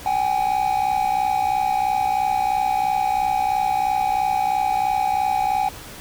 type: tone pair together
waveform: triangle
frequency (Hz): 765 / 828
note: G5 / G#5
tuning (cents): -42 / -5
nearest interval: minor second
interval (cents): 137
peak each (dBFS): -19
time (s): 0.06-5.69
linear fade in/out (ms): 2
effects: pink hiss -38 dBFS RMS until 6 s